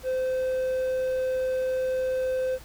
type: tone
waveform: triangle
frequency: 516 Hz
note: C5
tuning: 24 cents flat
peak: -22 dBFS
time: 0.03-2.59 s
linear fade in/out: 50 ms
effects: added 57 Hz sine -50 dBFS peak until 2.64 s + pink hiss -49 dBFS RMS until 2.64 s